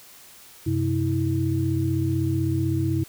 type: tone cluster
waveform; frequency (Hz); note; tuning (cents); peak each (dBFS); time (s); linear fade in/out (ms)
sine; 96.1 / 132 / 324; G2 / C3 / E4; -34 / +16 / -30; -25; 0.66-3.04; 10
effects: white hiss -48 dBFS RMS until 3.08 s